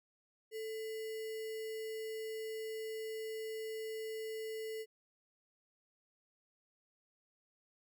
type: tone with sample-and-hold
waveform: sine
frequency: 440 Hz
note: A4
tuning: in tune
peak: -39 dBFS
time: 0.51-4.86 s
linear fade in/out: 50 ms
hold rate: 2450 Hz
effects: none